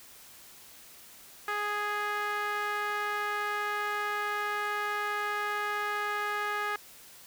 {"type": "tone with band-pass filter", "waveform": "sawtooth", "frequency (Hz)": 415.3, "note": "G#4", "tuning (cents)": 0, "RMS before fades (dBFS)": -32, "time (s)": [1.48, 6.76], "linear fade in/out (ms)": 2, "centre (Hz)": 1500, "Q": 2.1, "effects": ["white hiss -52 dBFS RMS until 7.26 s"]}